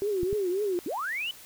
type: tone with vibrato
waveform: sine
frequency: 385.8 Hz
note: G4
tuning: 28 cents flat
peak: -25 dBFS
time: 0.02-0.79 s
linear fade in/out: 0 ms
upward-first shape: triangle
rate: 3.7 Hz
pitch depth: 190 cents each way
type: clicks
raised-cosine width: 5 ms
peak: -23 dBFS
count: 2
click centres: 0.232 / 0.329 s
type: linear sweep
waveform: sine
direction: up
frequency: 245.1 to 3051 Hz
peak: -29 dBFS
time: 0.86-1.31 s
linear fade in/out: 2 ms
effects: white hiss -49 dBFS RMS until 1.45 s